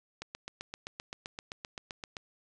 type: click train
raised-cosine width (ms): 0.2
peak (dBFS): -22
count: 16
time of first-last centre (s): 0.22-2.168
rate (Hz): 7.7
effects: resampled to 22050 Hz